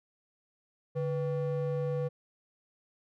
triangle ring-modulated tone, 319 Hz, D#4, 43 cents sharp, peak -24 dBFS, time 0.95-2.09 s, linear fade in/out 20 ms, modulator 174 Hz, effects none

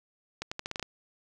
accelerating click train, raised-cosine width 0.2 ms, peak -17 dBFS, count 8, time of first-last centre 0.42-0.827 s, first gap 95 ms, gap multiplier 0.83, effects none

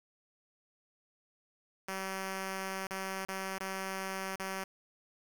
5% pulse tone with dropouts, 191.4 Hz, G3, 41 cents flat, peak -25 dBFS, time 1.88-4.64 s, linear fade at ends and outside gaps 5 ms, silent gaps 2.872-2.906 / 3.252-3.285 / 3.584-3.604 / 4.359-4.396 s, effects 9-bit

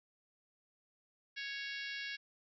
harmonic tone, 554.4 Hz, C#5, in tune, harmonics 3 / 4 / 5 / 6 / 7 / 8 / 9 / 10, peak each -44 / -46 / -48 / -50 / -51 / -52 / -53 / -54 dBFS, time 1.36-2.17 s, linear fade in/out 20 ms, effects none

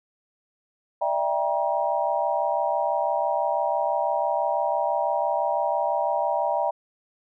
sine chord, E half-diminished seventh, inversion third, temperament just, 593.3 / 659.3 / 791.1 / 949.3 Hz, D5 / E5 / G5 / Bb5, +18 / 0 / +16 / +31 cents, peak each -27 dBFS, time 1.01-6.71 s, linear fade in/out 10 ms, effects none

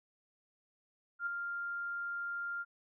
sine tone with ADSR envelope, 1396.9 Hz, F6, in tune, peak -31 dBFS, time 1.19-2.65 s, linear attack 75 ms, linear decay 8 ms, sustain -5 dB, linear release 39 ms, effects none

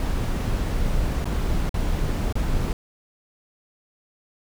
brown noise with dropouts, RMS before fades -23 dBFS, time 0-2.73 s, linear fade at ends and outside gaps 1 ms, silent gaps 1.244-1.255 / 1.693-1.742 / 2.326-2.354 s, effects none

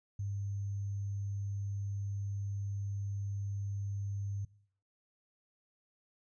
sine tone with sample-and-hold, 100 Hz, G2, 35 cents sharp, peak -34 dBFS, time 0.19-4.45 s, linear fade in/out 5 ms, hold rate 6300 Hz, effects noise-tail reverb RT60 0.6 s tail -22 dB re dry + resampled to 22050 Hz

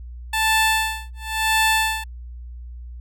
15% pulse tone with tremolo, 880 Hz, A5, in tune, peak -9 dBFS, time 0.33-2.04 s, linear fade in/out 5 ms, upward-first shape sine, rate 0.95 Hz, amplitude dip 100%, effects added 60 Hz sine -33 dBFS peak until 3 s

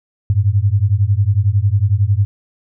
sine beating tone pair, 95.6 / 106.6 Hz, G2 / G#2, -43 / +46 cents, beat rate 11 Hz, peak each -14 dBFS, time 0.3-2.25 s, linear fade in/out 0 ms, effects none

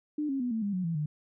sine tone with pitch steps, 299.7 / 271.7 / 246.3 / 223.2 / 202.3 / 183.42 / 166.27 / 150.72 Hz, D4 / C#4 / B3 / A3 / G#3 / F#3 / E3 / D3, +35 / -35 / -5 / +25 / -45 / -15 / +15 / +45 cents, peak -28 dBFS, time 0.18-1.06 s, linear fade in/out 5 ms, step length 110 ms, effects none

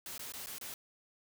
white noise with dropouts, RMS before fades -44 dBFS, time 0.06-0.74 s, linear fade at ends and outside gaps 2 ms, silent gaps 0.18-0.193 / 0.322-0.337 / 0.461-0.469 / 0.584-0.611 s, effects none

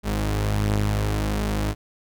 sawtooth tone pair together, 51.56 / 103.83 Hz, G#1 / G#2, -12 / 0 cents, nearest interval octave, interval 1212 cents, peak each -20 dBFS, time 0.03-1.75 s, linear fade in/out 50 ms, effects none

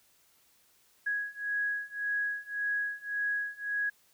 sine beating tone pair, 1661.2 / 1663 Hz, G#6 / G#6, 0 / +2 cents, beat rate 1.8 Hz, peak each -34 / -33 dBFS, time 1.06-3.9 s, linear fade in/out 10 ms, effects white hiss -66 dBFS RMS until 4.13 s

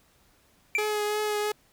triangle tone with exponential decay, 2349 Hz, D7, in tune, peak -18 dBFS, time 0.75-0.93 s, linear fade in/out 1 ms, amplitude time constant 37 ms
sawtooth tone with vibrato, 421.1 Hz, G#4, 24 cents sharp, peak -22 dBFS, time 0.78-1.52 s, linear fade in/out 5 ms, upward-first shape triangle, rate 2.9 Hz, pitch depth 20 cents each way
effects pink hiss -63 dBFS RMS until 1.72 s

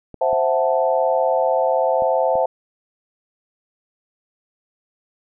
clicks, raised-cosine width 2 ms, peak -22 dBFS, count 4, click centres 0.143 / 0.33 / 2.022 / 2.355 s
sine chord, F# half-diminished seventh, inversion second, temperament equal, 523.3 / 659.3 / 740 / 880 Hz, C5 / E5 / F#5 / A5, 0 / 0 / 0 / 0 cents, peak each -19 / -20 / -23 / -23 dBFS, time 0.21-2.46 s, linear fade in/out 5 ms
effects none

